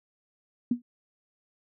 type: tone with exponential decay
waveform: sine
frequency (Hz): 241.5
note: B3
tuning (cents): -39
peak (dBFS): -18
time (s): 0.71-0.82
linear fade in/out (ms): 5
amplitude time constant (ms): 22
effects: none